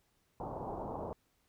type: low-pass noise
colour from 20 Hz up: white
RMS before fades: -41 dBFS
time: 0.4-1.13 s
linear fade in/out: 0 ms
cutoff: 990 Hz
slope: 48 dB/octave
effects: pink hiss -75 dBFS RMS until 1.48 s